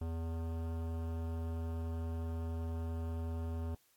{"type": "tone with hard clipping", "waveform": "sine", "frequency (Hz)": 82.3, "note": "E2", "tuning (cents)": -2, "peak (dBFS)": -38, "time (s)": [0.01, 3.75], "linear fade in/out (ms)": 5, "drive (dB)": 18, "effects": ["white hiss -71 dBFS RMS until 3.96 s", "AAC 64 kbps"]}